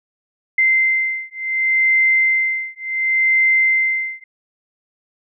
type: beating tone pair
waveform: sine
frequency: 2079 / 2079.69 Hz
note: C7 / C7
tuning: -12 / -11 cents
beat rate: 0.69 Hz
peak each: -17 dBFS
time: 0.58-4.24 s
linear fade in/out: 5 ms
effects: none